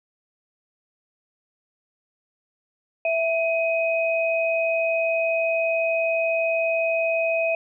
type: tone pair together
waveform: sine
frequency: 659.3 / 2514 Hz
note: E5 / D#7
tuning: 0 / +17 cents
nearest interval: octave + major seventh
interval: 2317 cents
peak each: -21 / -25 dBFS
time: 3.05-7.55 s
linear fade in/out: 2 ms
effects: none